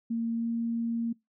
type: tone with pitch glide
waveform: sine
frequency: 230 to 231.6 Hz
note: A#3 to A#3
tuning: -23 to -11 cents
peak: -27 dBFS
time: 0.1-1.13 s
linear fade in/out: 10 ms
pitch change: +12 cents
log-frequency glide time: 0.34-0.47 s
effects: noise-tail reverb RT60 0.2 s tail -24 dB re dry